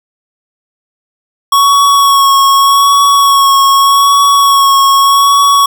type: tone with vibrato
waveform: square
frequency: 1110 Hz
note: C#6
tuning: 2 cents sharp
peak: -5 dBFS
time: 1.52-5.66 s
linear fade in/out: 5 ms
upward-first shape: sine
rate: 0.83 Hz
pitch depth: 21 cents each way
effects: none